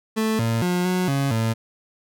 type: tone with pitch steps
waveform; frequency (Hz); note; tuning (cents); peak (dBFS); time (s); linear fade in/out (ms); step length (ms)
30% pulse; 219.6 / 114.5 / 178.7 / 182.6 / 138.5 / 112.7; A3 / A#2 / F3 / F#3 / C#3 / A2; -3 / -31 / +40 / -23 / -1 / +42; -17; 0.16-1.54; 20; 230
effects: none